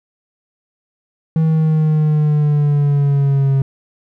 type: linear sweep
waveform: triangle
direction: down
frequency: 160.9 to 135.3 Hz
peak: -9 dBFS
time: 1.36-3.62 s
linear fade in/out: 2 ms
effects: none